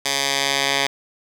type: tone with band-pass filter sweep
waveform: 10% pulse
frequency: 138.59 Hz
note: C#3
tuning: in tune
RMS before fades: -21 dBFS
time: 0.05-0.87 s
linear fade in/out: 5 ms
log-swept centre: 5100 to 3200 Hz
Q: 0.89
effects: none